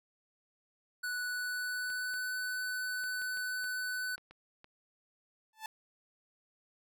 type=tone with pitch glide; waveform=square; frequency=1480 to 1500.7 Hz; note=F#6 to F#6; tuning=0 to +24 cents; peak=-35 dBFS; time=1.03-4.16 s; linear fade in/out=10 ms; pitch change=+24 cents; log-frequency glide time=1.25-2.3 s
type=clicks; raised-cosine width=0.3 ms; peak=-37 dBFS; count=9; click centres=1.902 / 2.14 / 3.039 / 3.218 / 3.372 / 3.642 / 4.18 / 4.31 / 4.644 s
type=tone with exponential growth; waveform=sawtooth; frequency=877 Hz; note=A5; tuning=6 cents flat; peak=-32 dBFS; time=5.53-5.66 s; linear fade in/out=2 ms; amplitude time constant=27 ms
effects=none